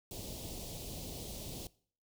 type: band-stop noise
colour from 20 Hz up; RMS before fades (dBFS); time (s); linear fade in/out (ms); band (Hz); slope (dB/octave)
pink; -44; 0.11-1.67; 2; 720 to 3100; 24
effects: noise-tail reverb RT60 0.5 s tail -21 dB re dry